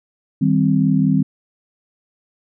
sine chord, C minor, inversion first, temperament just, 156.98 / 196.22 / 261.6 Hz, Eb3 / G3 / C4, +16 / +2 / 0 cents, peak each -17 dBFS, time 0.41-1.23 s, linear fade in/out 10 ms, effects none

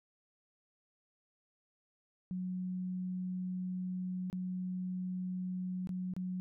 sine tone with dropouts, 183.3 Hz, F#3, 16 cents flat, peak -35 dBFS, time 2.31-6.4 s, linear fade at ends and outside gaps 0 ms, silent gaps 4.3-4.328 / 5.872-5.892 / 6.137-6.165 s, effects none

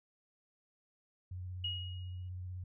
sine tone with vibrato, 91 Hz, F#2, 28 cents flat, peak -40 dBFS, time 1.31-2.64 s, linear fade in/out 5 ms, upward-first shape square, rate 16 Hz, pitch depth 21 cents each way
sine tone with exponential decay, 2888 Hz, F#7, 43 cents flat, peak -33 dBFS, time 1.64-2.29 s, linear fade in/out 5 ms, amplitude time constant 140 ms
effects none

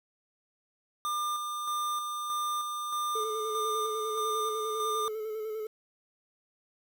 square tone with tremolo, 1200 Hz, D6, 37 cents sharp, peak -30 dBFS, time 1.05-5.08 s, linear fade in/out 0 ms, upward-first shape square, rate 1.6 Hz, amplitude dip 35%
triangle tone with vibrato, 434.6 Hz, A4, 21 cents flat, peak -31 dBFS, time 3.15-5.67 s, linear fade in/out 5 ms, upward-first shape square, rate 10 Hz, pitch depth 28 cents each way
effects 9-bit

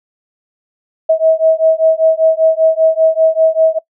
sine beating tone pair, 640 / 645.1 Hz, D#5 / E5, +49 / -38 cents, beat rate 5.1 Hz, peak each -11 dBFS, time 1.09-3.79 s, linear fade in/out 10 ms, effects noise-tail reverb RT60 0.1 s tail -21 dB re dry

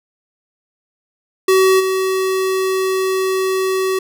square tone with level steps, 378.7 Hz, F#4, 40 cents sharp, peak -10 / -16 dBFS, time 1.48-3.99 s, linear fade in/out 5 ms, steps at 1.79 s, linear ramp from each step 20 ms, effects none

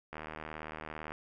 click train, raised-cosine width 0.5 ms, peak -26 dBFS, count 78, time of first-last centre 0.13-1.12 s, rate 77.8 Hz, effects none

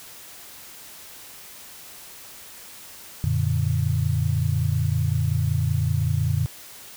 sine chord, Gb augmented, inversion none, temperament equal with one note detuned, 91.07 / 116.54 / 146.83 Hz, Gb2 / Bb2 / D3, -27 / 0 / 0 cents, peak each -24 dBFS, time 3.24-6.46 s, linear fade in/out 0 ms, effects white hiss -43 dBFS RMS until 6.96 s

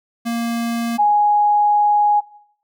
square / sine tone pair in turn, 233.1 / 830.7 Hz, A#3 / G#5, 0 / 0 cents, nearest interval octave + minor seventh, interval 2200 cents, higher second, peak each -20 / -11 dBFS, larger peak second, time 0.25-0.98 / 0.98-2.21 s, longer second, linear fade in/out 20 ms, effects noise-tail reverb RT60 0.7 s tail -21 dB re dry

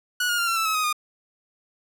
sawtooth tone with pitch steps, 1466 / 1428.4 / 1391.7 / 1356 / 1321.2 / 1287.3 / 1254.3 / 1222.1 Hz, F#6 / F6 / F6 / E6 / E6 / E6 / D#6 / D#6, -16 / +39 / -6 / +49 / +4 / -41 / +14 / -31 cents, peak -18 dBFS, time 0.2-0.928 s, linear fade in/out 5 ms, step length 91 ms, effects none

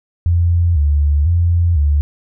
sine tone with vibrato, 79.2 Hz, D#2, 31 cents sharp, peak -10 dBFS, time 0.26-2.01 s, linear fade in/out 0 ms, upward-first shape square, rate 1 Hz, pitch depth 140 cents each way, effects none

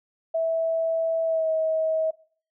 sine tone with pitch glide, 654 to 638 Hz, E5 to D#5, -14 to +43 cents, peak -21 dBFS, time 0.34-2.11 s, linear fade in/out 10 ms, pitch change -43 cents, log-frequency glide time 1.24-1.5 s, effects noise-tail reverb RT60 0.5 s tail -21 dB re dry

